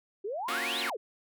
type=exponential two-way sweep; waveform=sine; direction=up then down; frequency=372.4 to 4186 to 372.4 Hz; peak=-32 dBFS; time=0.24-0.97 s; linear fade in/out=10 ms; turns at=0.8 s
type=chord; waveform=5% pulse; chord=Gb major seventh; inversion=first; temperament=equal; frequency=233.1 / 277.2 / 349.2 / 370 Hz; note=Bb3 / Db4 / F4 / Gb4; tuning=0 / 0 / 0 / 0 cents; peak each=-27 dBFS; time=0.48-0.9 s; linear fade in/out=5 ms
effects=none